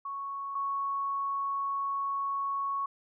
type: tone pair in turn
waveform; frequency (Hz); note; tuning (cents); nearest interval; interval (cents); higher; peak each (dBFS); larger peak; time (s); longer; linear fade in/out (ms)
sine; 1108 / 1108; C#6 / C#6; -1 / -1; unison; 0; neither; -34 / -29; second; 0.05-0.55 / 0.55-2.86; second; 5
effects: none